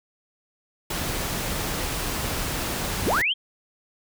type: noise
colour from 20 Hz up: pink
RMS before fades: -28 dBFS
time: 0.9-3.22 s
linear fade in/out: 5 ms
type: linear sweep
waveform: sine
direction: up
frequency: 34.65 to 3301 Hz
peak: -20 dBFS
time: 3.05-3.34 s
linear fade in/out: 20 ms
effects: none